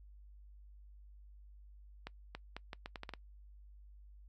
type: accelerating click train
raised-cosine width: 0.3 ms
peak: -27 dBFS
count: 9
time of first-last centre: 2.07-3.137 s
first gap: 280 ms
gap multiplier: 0.77
effects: noise-tail reverb RT60 0.1 s tail -23 dB re dry + added 50 Hz sine -54 dBFS peak until 4.28 s